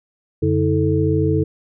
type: tone cluster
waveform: sine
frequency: 91.2 / 145 / 319.8 / 436.9 Hz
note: F#2 / D3 / D#4 / A4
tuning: -24 / -22 / +48 / -12 cents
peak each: -20 dBFS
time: 0.42-1.44 s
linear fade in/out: 10 ms
effects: none